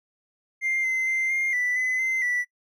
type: tone with pitch steps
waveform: triangle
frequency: 2102 / 2065 / 2083 / 2116 / 1978 / 2021 / 2068 / 1964 Hz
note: C7 / C7 / C7 / C7 / B6 / B6 / C7 / B6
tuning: +7 / -23 / -8 / +19 / +2 / +39 / -21 / -10 cents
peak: -20 dBFS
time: 0.61-2.45 s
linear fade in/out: 50 ms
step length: 230 ms
effects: noise-tail reverb RT60 0.1 s tail -22 dB re dry + tanh soft clip ceiling -17 dBFS